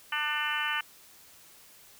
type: harmonic tone with a mistuned harmonic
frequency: 298.6 Hz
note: D4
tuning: 29 cents sharp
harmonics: 3 / 4 / 5 / 6 / 7 / 8 / 9 / 10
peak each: -38 / -36 / -34 / -34 / -40 / -39 / -38 / -35 dBFS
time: 0.12-0.81 s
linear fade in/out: 5 ms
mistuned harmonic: 7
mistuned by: +22 cents
effects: white hiss -55 dBFS RMS until 1.99 s